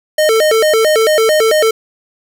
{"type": "tone with vibrato", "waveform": "square", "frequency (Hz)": 523.3, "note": "C5", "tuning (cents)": 0, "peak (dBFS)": -9, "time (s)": [0.18, 1.71], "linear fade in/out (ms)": 5, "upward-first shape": "square", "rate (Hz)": 4.5, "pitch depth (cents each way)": 280, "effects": []}